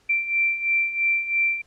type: beating tone pair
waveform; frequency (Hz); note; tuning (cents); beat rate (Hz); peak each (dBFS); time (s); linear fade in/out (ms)
sine; 2349 / 2352; D7 / D7; 0 / +2; 3; -26 / -21; 0.09-1.62; 10
effects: pink hiss -61 dBFS RMS until 1.66 s + low-pass 8000 Hz 12 dB/octave